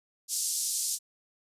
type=band-pass noise; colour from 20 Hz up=white; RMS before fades=-31 dBFS; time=0.28-0.99 s; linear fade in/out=50 ms; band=5000 to 10000 Hz; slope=24 dB/octave; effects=resampled to 32000 Hz